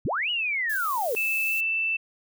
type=linear two-way sweep; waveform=sine; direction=up then down; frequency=49.95 to 2964 to 414.9 Hz; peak=-24 dBFS; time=0.05-1.15 s; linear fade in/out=0 ms; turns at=0.3 s
type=noise; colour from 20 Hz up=violet; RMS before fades=-36 dBFS; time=0.69-1.61 s; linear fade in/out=10 ms
type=tone with pitch glide; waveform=sine; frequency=2633 to 2656 Hz; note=E7 to E7; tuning=-3 to +12 cents; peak=-23 dBFS; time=1.16-1.97 s; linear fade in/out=10 ms; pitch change=+15 cents; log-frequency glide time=1.46-1.57 s
effects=none